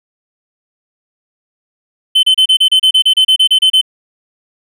triangle tone bursts, 3061 Hz, G7, 42 cents flat, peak -4 dBFS, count 15, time 2.15-3.814 s, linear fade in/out 10 ms, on 82 ms, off 31 ms, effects none

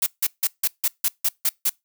blue noise bursts, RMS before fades -20 dBFS, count 9, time 0.02-1.696 s, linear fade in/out 5 ms, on 44 ms, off 160 ms, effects noise-tail reverb RT60 0.2 s tail -25 dB re dry

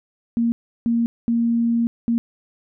sine tone bursts at uneven times, 233.1 Hz, A#3, in tune, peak -16 dBFS, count 4, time 0.37-0.52 / 0.86-1.06 / 1.28-1.87 / 2.08-2.18 s, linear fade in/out 0 ms, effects none

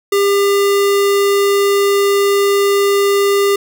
square tone, 400.5 Hz, G4, 37 cents sharp, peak -11 dBFS, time 0.12-3.56 s, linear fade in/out 5 ms, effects none

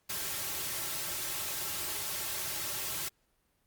white noise with comb filter, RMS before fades -36 dBFS, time 0.09-3.09 s, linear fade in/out 10 ms, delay 4.1 ms, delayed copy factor -0.75, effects pink hiss -74 dBFS RMS until 3.66 s + Opus 48 kbps

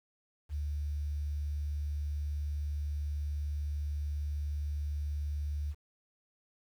sine tone with quantisation, 73.42 Hz, D2, in tune, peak -32 dBFS, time 0.49-5.75 s, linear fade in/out 50 ms, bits 10, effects none

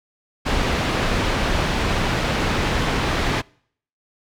pink low-pass noise, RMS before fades -21 dBFS, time 0.45-3.42 s, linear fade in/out 20 ms, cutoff 3700 Hz, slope 12 dB/octave, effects noise-tail reverb RT60 0.6 s tail -26 dB re dry

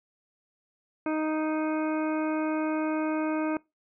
harmonic tone, 311.1 Hz, D#4, in tune, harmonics 1 / 2 / 3 / 4 / 5 / 7 / 8, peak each -27 / -33 / -37 / -39 / -41 / -44 / -45 dBFS, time 1.06-3.57 s, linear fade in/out 2 ms, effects noise-tail reverb RT60 0.2 s tail -22 dB re dry

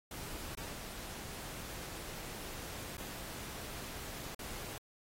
pink noise with dropouts, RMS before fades -45 dBFS, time 0.11-4.78 s, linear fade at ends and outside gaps 2 ms, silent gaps 0.551-0.573 / 2.97-2.98 / 4.346-4.391 s, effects AAC 48 kbps

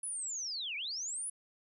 sine linear two-way sweep, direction down then up, 10310 to 2202 to 10310 Hz, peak -36 dBFS, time 0.03-1.3 s, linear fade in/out 5 ms, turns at 0.76 s, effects none

